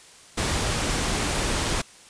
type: noise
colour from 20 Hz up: pink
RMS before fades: -25 dBFS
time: 0.37-1.82 s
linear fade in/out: 10 ms
effects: white hiss -49 dBFS RMS until 2.09 s + resampled to 22050 Hz